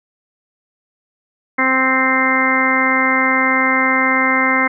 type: harmonic tone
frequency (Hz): 261.6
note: C4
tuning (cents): 0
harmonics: 1 / 2 / 3 / 4 / 5 / 6 / 7 / 8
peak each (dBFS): -20 / -24 / -25 / -20 / -22 / -23 / -22 / -16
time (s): 1.58-4.68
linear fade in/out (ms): 10
effects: none